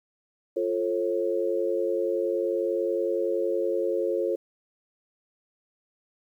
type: chord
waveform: sine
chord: F augmented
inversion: none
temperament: equal with one note detuned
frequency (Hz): 349.2 / 440 / 540.5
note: F4 / A4 / C#5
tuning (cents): 0 / 0 / -44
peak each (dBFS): -28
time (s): 0.56-4.36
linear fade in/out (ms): 10
effects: 10-bit